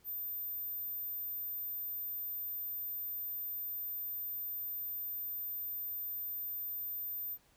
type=tone; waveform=sine; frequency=13790 Hz; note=A9; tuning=36 cents flat; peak=-37 dBFS; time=0.04-7.38 s; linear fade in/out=50 ms; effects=pink hiss -68 dBFS RMS until 7.56 s